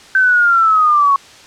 sine linear sweep, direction down, 1549 to 1098 Hz, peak -8 dBFS, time 0.15-1.16 s, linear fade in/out 2 ms, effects white hiss -40 dBFS RMS until 1.46 s + low-pass 6000 Hz 12 dB/octave

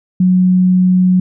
sine tone, 183.3 Hz, F#3, 16 cents flat, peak -7 dBFS, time 0.2-1.2 s, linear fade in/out 5 ms, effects none

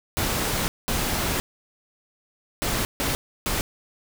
pink noise bursts at uneven times, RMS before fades -25 dBFS, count 5, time 0.17-0.68 / 0.88-1.4 / 2.62-2.85 / 3-3.15 / 3.46-3.61 s, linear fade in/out 0 ms, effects none

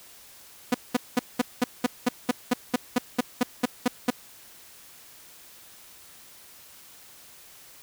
sawtooth tone bursts, 246.9 Hz, B3, in tune, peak -15 dBFS, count 16, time 0.72-4.104 s, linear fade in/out 5 ms, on 24 ms, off 200 ms, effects white hiss -50 dBFS RMS until 7.82 s

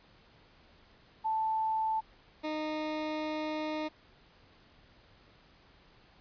sine / 20% pulse tone pair in turn, 880 / 308 Hz, A5 / D#4, 0 / -17 cents, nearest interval octave + tritone, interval 1817 cents, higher first, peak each -28 dBFS, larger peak neither, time 1.24-2.01 / 2.43-3.89 s, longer second, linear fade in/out 20 ms, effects pink hiss -61 dBFS RMS until 6.2 s + resampled to 11025 Hz

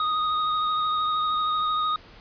square tone with vibrato, 1244.5 Hz, D#6, in tune, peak -23 dBFS, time 0-1.96 s, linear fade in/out 2 ms, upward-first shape sine, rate 13 Hz, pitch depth 18 cents each way, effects pink hiss -49 dBFS RMS until 2.2 s + resampled to 11025 Hz

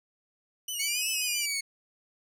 15% pulse tone with vibrato, 2932 Hz, F#7, 16 cents flat, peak -25 dBFS, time 0.68-1.46 s, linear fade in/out 5 ms, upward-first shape sine, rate 7.5 Hz, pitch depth 48 cents each way
15% pulse exponential two-way sweep, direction up then down, 2190 to 2637 to 2190 Hz, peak -22 dBFS, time 0.79-1.61 s, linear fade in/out 10 ms, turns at 1.08 s
effects none

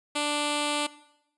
5% pulse tone with notch filter, 294.3 Hz, D4, 4 cents sharp, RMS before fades -28 dBFS, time 0.15-0.87 s, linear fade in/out 10 ms, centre 1700 Hz, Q 1.7, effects noise-tail reverb RT60 0.8 s tail -18 dB re dry + resampled to 24000 Hz

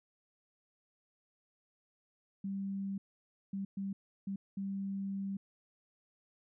sine tone bursts at uneven times, 196 Hz, G3, in tune, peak -35 dBFS, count 5, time 2.44-2.98 / 3.53-3.65 / 3.77-3.93 / 4.27-4.36 / 4.57-5.37 s, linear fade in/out 5 ms, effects none

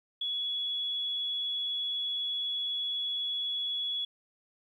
sine tone, 3378 Hz, G#7, 29 cents sharp, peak -30 dBFS, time 0.21-4.05 s, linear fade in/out 5 ms, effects 11-bit

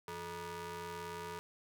sawtooth ring-modulated tone, 261.6 Hz, C4, in tune, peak -35 dBFS, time 0.08-1.39 s, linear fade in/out 0 ms, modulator 693 Hz, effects none

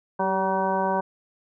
harmonic tone with a mistuned harmonic, 190.5 Hz, G3, 49 cents flat, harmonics 1 / 2 / 3 / 4 / 5 / 6 / 8, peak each -30 / -30 / -28 / -29 / -25 / -36 / -35 dBFS, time 0.19-1.01 s, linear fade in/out 10 ms, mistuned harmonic 2, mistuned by +28 cents, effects none

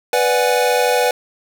square chord, G# half-diminished seventh, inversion first, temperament equal, 493.9 / 587.3 / 740 / 830.6 Hz, B4 / D5 / F#5 / G#5, 0 / 0 / 0 / 0 cents, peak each -17 / -22 / -21 / -22 dBFS, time 0.13-1.11 s, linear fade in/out 2 ms, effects none

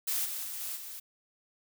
blue noise with level steps, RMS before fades -31 / -37 / -39 / -37 / -43 dBFS, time 0.07-1 s, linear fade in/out 10 ms, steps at 0.24 / 0.43 / 0.6 / 0.75 s, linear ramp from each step 20 ms, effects none

